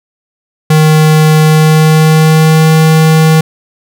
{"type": "tone with pitch glide", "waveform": "square", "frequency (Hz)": [155.56, 158.46], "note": ["D#3", "D#3"], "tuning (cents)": [0, 32], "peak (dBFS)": -4, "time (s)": [0.7, 3.41], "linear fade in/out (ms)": 5, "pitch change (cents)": 32, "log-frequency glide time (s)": [1.41, 2.72], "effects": []}